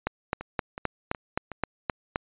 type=two click trains; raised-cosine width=0.5 ms; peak=-10 / -21 dBFS; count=9 / 4; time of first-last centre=0.07-2.159 / 0.41-1.517 s; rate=3.83 / 2.71 Hz; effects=resampled to 8000 Hz